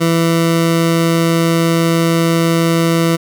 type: tone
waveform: 20% pulse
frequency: 166.1 Hz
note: E3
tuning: 13 cents sharp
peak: -6 dBFS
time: 0-3.17 s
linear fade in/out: 20 ms
effects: none